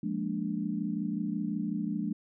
sine chord, Bb dominant seventh, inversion second, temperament equal, 174.61 / 207.7 / 233.1 / 293.7 Hz, F3 / Ab3 / Bb3 / D4, 0 / 0 / 0 / 0 cents, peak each -36 / -33 / -37 / -36 dBFS, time 0.03-2.13 s, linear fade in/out 5 ms, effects none

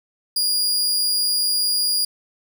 sawtooth tone, 4851 Hz, D#8, 45 cents flat, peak -15 dBFS, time 0.36-2.05 s, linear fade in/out 5 ms, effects none

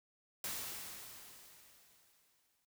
white noise with exponential decay, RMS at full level -40 dBFS, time 0.44-2.65 s, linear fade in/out 2 ms, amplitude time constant 480 ms, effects noise-tail reverb RT60 0.1 s tail -19 dB re dry

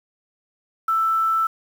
sine tone with quantisation, 1324 Hz, E6, 7 cents sharp, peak -17 dBFS, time 0.88-1.47 s, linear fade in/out 5 ms, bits 7, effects none

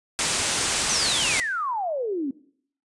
white low-pass noise, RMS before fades -25 dBFS, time 0.19-1.4 s, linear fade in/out 0 ms, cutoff 9500 Hz, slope 48 dB/octave
sine exponential sweep, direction down, 6390 to 256.7 Hz, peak -24 dBFS, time 0.89-2.31 s, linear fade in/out 5 ms
effects noise-tail reverb RT60 0.6 s tail -19 dB re dry + resampled to 24000 Hz

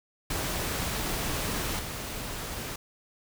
pink noise with level steps, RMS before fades -31 / -36 dBFS, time 0.3-2.76 s, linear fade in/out 5 ms, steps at 1.79 s, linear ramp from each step 2 ms, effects none

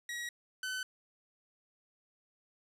sawtooth tone pair in turn, 1909 / 1515.2 Hz, A#6 / F#6, +41 / +41 cents, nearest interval major third, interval 400 cents, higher first, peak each -34 / -32 dBFS, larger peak second, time 0.09-0.29 / 0.63-0.83 s, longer neither, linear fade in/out 2 ms, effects low-pass 11000 Hz 12 dB/octave

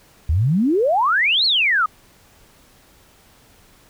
sine exponential two-way sweep, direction up then down, 70.9 to 4435 to 1207 Hz, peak -14 dBFS, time 0.29-1.86 s, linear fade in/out 5 ms, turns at 1.45 s, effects pink hiss -52 dBFS RMS until 3.89 s

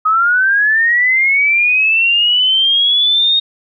sine linear sweep, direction up, 1253 to 3729 Hz, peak -9 dBFS, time 0.05-3.4 s, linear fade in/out 10 ms, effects none

